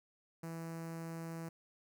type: tone with notch filter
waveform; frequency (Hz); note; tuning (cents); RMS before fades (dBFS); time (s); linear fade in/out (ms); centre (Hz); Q
sawtooth; 164.81; E3; 0; -44; 0.43-1.49; 5; 3400; 0.95
effects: none